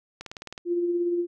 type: click train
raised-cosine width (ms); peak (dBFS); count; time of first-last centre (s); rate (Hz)
0.2; -20; 8; 0.21-0.578; 19
type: tone with tremolo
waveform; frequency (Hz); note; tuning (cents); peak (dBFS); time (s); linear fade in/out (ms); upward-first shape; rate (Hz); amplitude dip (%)
sine; 347.8; F4; -7; -21; 0.65-1.27; 50; sine; 17; 35
effects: none